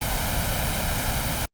pink noise with comb filter, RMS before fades -25 dBFS, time 0.01-1.46 s, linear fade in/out 10 ms, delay 1.3 ms, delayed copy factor +0.65, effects Opus 32 kbps

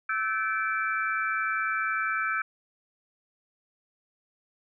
sine tone cluster, 1316 / 1526 / 1726 / 2326 Hz, E6 / G6 / A6 / D7, -3 / -47 / -34 / -17 cents, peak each -29 / -30 / -37 / -33 dBFS, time 0.09-2.42 s, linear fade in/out 5 ms, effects none

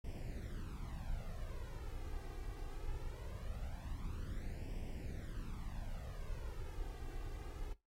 brown noise with flanger, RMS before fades -44 dBFS, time 0.04-7.73 s, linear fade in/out 5 ms, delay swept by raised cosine 0.37 to 2.57 ms, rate 0.21 Hz, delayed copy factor +0.75, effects noise-tail reverb RT60 0.2 s tail -17 dB re dry + AAC 48 kbps

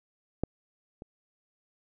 clicks, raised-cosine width 2 ms, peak -14 / -29 dBFS, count 2, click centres 0.436 / 1.021 s, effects none

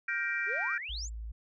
sine chord, G minor seventh, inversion third, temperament just, 1411.2 / 1568 / 1881.6 / 2352 Hz, F6 / G6 / Bb6 / D7, +18 / 0 / +16 / +2 cents, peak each -37 / -34 / -35 / -35 dBFS, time 0.08-0.78 s, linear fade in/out 5 ms
sine exponential sweep, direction up, 368.7 to 7750 Hz, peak -37 dBFS, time 0.46-1.1 s, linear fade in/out 50 ms
sine tone, 55.2 Hz, A1, 6 cents sharp, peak -37 dBFS, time 0.89-1.32 s, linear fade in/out 10 ms
effects tanh soft clip ceiling -18 dBFS

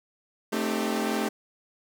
sawtooth chord, A half-diminished seventh, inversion none, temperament equal with one note detuned, 220 / 261.6 / 303.5 / 392 Hz, A3 / C4 / Eb4 / G4, 0 / 0 / -43 / 0 cents, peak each -25 / -29 / -29 / -28 dBFS, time 0.52-1.29 s, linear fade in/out 10 ms, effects none

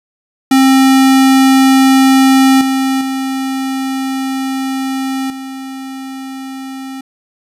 square tone with level steps, 266 Hz, C4, 29 cents sharp, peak -6 / -12 / -16 / -24 dBFS, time 0.51-7.01 s, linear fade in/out 5 ms, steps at 2.61 / 3.01 / 5.3 s, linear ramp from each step 2 ms, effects resampled to 32000 Hz

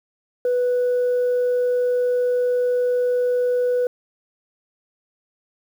sine tone, 493.9 Hz, B4, in tune, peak -15 dBFS, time 0.45-3.87 s, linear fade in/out 2 ms, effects tanh soft clip ceiling -15 dBFS + 8-bit

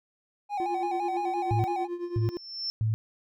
triangle tone with vibrato, 789 Hz, G5, 11 cents sharp, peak -26 dBFS, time 0.49-1.88 s, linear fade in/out 50 ms, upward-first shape square, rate 5.9 Hz, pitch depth 70 cents each way
triangle tone with tremolo, 349.2 Hz, F4, in tune, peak -26 dBFS, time 0.6-2.37 s, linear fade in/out 0 ms, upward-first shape triangle, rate 9.2 Hz, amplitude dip 80%
sine tone bursts, 110 Hz, A2, in tune, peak -23 dBFS, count 3, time 1.51-2.94 s, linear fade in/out 0 ms, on 130 ms, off 520 ms
sine tone with exponential growth, 5360 Hz, E8, 28 cents sharp, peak -27 dBFS, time 2.01-2.7 s, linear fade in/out 0 ms, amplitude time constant 150 ms
effects none

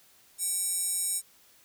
square tone with high-pass filter, 769 Hz, G5, 33 cents flat, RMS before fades -30 dBFS, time 0.38-1.22 s, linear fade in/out 50 ms, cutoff 8300 Hz, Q 4.1, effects white hiss -60 dBFS RMS until 1.64 s

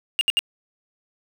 triangle tone bursts, 2825 Hz, F7, 19 cents sharp, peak -14 dBFS, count 3, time 0.19-0.391 s, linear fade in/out 0 ms, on 21 ms, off 69 ms, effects 7-bit

